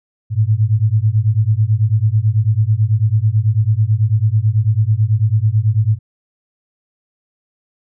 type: beating tone pair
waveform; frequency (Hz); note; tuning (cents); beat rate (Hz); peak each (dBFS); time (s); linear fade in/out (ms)
sine; 103.83 / 112.93; G#2 / A2; 0 / +46; 9.1; -14; 0.3-5.99; 50
effects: none